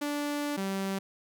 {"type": "tone pair in turn", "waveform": "sawtooth", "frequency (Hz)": [291.5, 194.05], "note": ["D4", "G3"], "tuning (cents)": [-13, -17], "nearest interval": "perfect fifth", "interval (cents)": 704, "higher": "first", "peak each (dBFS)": -26, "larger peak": "neither", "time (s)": [[0.01, 0.57], [0.57, 0.99]], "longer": "first", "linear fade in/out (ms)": 10, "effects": []}